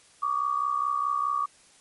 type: tone pair together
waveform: sine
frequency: 1136 / 1200.8 Hz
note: C#6 / D6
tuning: +42 / +38 cents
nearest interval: minor second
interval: 96 cents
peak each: -26 / -28 dBFS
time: 0.22-1.46 s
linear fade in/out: 10 ms
effects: white hiss -57 dBFS RMS until 1.8 s + MP3 48 kbps